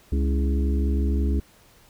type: harmonic tone with a mistuned harmonic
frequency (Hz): 69.3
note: C#2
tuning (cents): 0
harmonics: 1 / 3 / 4 / 5 / 6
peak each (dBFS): -20 / -30 / -32 / -34 / -36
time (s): 0.12-1.4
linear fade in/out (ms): 5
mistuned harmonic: 5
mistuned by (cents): -84
effects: pink hiss -55 dBFS RMS until 1.89 s